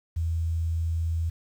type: tone with quantisation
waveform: sine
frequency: 82.41 Hz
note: E2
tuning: in tune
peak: -24 dBFS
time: 0.16-1.3 s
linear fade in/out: 10 ms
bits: 9
effects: none